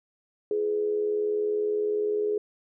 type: tone with amplitude modulation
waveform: sine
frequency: 419.7 Hz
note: G#4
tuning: 18 cents sharp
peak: -21 dBFS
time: 0.51-2.38 s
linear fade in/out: 2 ms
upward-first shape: sine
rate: 80.1 Hz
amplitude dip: 55%
effects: none